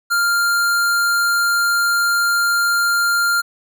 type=tone; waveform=square; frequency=1396.9 Hz; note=F6; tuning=in tune; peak=-15 dBFS; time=0.1-3.42 s; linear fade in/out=20 ms; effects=none